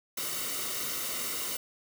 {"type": "noise with comb filter", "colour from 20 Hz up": "white", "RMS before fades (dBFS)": -34, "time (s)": [0.17, 1.57], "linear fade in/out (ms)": 5, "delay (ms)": 1.2, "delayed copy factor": -0.6, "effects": []}